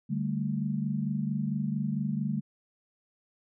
sine chord, D suspended fourth, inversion none, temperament just, 146.83 / 195.78 / 220.2 Hz, D3 / G3 / A3, 0 / -2 / +2 cents, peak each -32 dBFS, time 0.09-2.41 s, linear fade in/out 20 ms, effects none

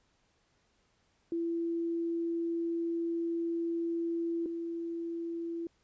sine tone pair in turn, 335.8 / 335.8 Hz, E4 / E4, +32 / +32 cents, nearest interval unison, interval 0 cents, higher neither, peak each -30 / -34 dBFS, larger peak first, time 1.32-4.46 / 4.46-5.67 s, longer first, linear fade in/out 2 ms, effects pink hiss -72 dBFS RMS until 5.83 s + resampled to 16000 Hz

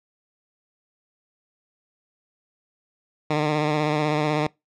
10% pulse tone with vibrato, 151.2 Hz, D#3, 49 cents flat, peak -12 dBFS, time 3.3-4.47 s, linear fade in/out 5 ms, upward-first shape sine, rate 16 Hz, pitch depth 37 cents each way, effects noise-tail reverb RT60 0.2 s tail -24 dB re dry + low-pass 4000 Hz 12 dB/octave

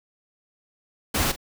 pink noise with echo, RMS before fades -23 dBFS, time 1.14-1.32 s, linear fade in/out 10 ms, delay 42 ms, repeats 1, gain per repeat -14 dB, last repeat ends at 1.362 s, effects none

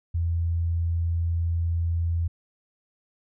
sine tone, 84.2 Hz, E2, 37 cents sharp, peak -22 dBFS, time 0.14-2.28 s, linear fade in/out 10 ms, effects none

